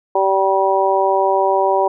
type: harmonic tone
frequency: 193.2 Hz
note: G3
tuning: 25 cents flat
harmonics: 2 / 3 / 4 / 5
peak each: -18 / -18 / -18 / -18 dBFS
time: 0.15-1.88 s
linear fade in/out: 5 ms
effects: none